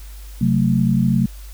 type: chord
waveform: sine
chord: F# diminished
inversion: second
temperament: just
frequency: 133.2 / 185 / 222 Hz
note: C3 / F#3 / A3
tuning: +31 / 0 / +16 cents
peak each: -18 dBFS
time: 0.41-1.26 s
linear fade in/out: 5 ms
effects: added 50 Hz sine -33 dBFS peak until 1.53 s + white hiss -46 dBFS RMS until 1.53 s